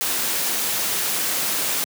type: noise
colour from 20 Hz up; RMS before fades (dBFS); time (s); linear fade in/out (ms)
white; -23; 0.01-1.84; 0
effects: high-pass 150 Hz 12 dB/octave